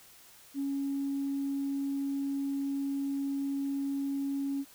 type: tone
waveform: sine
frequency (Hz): 277.2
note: C#4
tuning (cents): 0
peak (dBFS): -29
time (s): 0.54-4.65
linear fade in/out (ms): 50
effects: tanh soft clip ceiling -25 dBFS + white hiss -56 dBFS RMS until 4.74 s